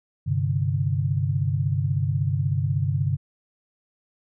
sine chord, G suspended fourth, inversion none, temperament just, 98 / 130.67 / 147 Hz, G2 / C3 / D3, 0 / -2 / +2 cents, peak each -25 dBFS, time 0.26-3.17 s, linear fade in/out 20 ms, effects none

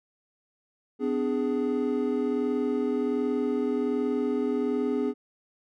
triangle chord, G# diminished, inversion first, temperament equal with one note detuned, 252.4 / 293.7 / 415.3 Hz, B3 / D4 / G#4, +38 / 0 / 0 cents, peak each -26 / -29 / -26 dBFS, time 0.99-5.14 s, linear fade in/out 50 ms, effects none

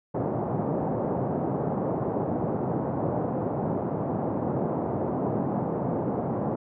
pink band-pass noise, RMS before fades -28 dBFS, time 0.14-6.56 s, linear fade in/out 10 ms, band 120 to 840 Hz, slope 24 dB/octave, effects none

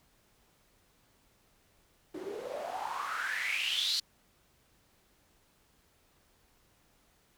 white noise with band-pass filter sweep, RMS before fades -35 dBFS, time 2.14-4 s, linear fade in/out 5 ms, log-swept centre 320 to 4500 Hz, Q 8.3, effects pink hiss -68 dBFS RMS until 7.37 s

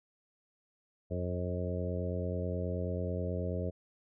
harmonic tone with a mistuned harmonic, 89.3 Hz, F2, 39 cents sharp, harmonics 1 / 2 / 3 / 4 / 5 / 6 / 7, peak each -35 / -39 / -44 / -44 / -41 / -41 / -43 dBFS, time 1.1-3.71 s, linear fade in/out 20 ms, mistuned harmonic 7, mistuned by +16 cents, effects none

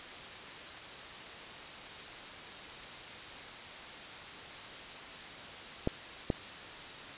clicks, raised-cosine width 2 ms, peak -15 dBFS, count 2, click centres 5.874 / 6.302 s, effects white hiss -45 dBFS RMS until 7.17 s + resampled to 8000 Hz

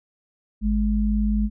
sine tone pair together, 52.32 / 210 Hz, G#1 / G#3, +14 / +19 cents, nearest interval 2 octaves, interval 2405 cents, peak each -21 dBFS, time 0.61-1.5 s, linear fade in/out 50 ms, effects none

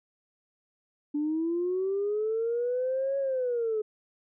sine linear two-way sweep, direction up then down, 290 to 554.4 to 422.7 Hz, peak -25 dBFS, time 1.14-3.82 s, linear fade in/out 10 ms, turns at 3.18 s, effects tanh soft clip ceiling -21 dBFS

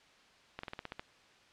slowing click train, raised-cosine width 0.3 ms, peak -24 dBFS, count 8, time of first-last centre 0.59-0.995 s, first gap 44 ms, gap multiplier 1.09, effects white hiss -62 dBFS RMS until 1.52 s + low-pass 4000 Hz 12 dB/octave

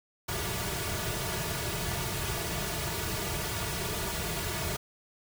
pink noise with comb filter, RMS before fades -33 dBFS, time 0.28-4.77 s, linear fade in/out 10 ms, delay 3.8 ms, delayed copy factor -0.9, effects none

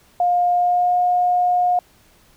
sine tone with pitch glide, 709 to 716.8 Hz, F5 to F5, +26 to +45 cents, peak -14 dBFS, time 0.2-1.79 s, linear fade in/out 2 ms, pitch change +19 cents, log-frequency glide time 0.53-0.97 s, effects pink hiss -54 dBFS RMS until 2.36 s

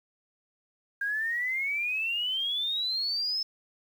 sine exponential sweep, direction up, 1604 to 5274 Hz, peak -27 dBFS, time 1.01-3.43 s, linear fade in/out 5 ms, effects 9-bit

